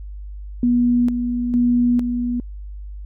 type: tone with tremolo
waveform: sine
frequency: 242.5 Hz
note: B3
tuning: 31 cents flat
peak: -13 dBFS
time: 0.63-2.4 s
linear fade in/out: 2 ms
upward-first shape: square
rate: 1.1 Hz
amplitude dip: 50%
effects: added 50 Hz sine -30 dBFS peak until 3.05 s